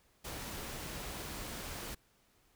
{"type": "noise", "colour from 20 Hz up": "pink", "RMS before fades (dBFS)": -43, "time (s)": [0.24, 1.95], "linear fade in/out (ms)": 10, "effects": ["pink hiss -70 dBFS RMS until 2.55 s"]}